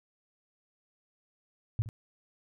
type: tone with echo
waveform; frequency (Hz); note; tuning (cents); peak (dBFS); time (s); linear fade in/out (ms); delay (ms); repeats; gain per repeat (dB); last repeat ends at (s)
sine; 110; A2; 0; -24; 1.79-1.82; 0; 69; 1; -13; 1.889
effects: none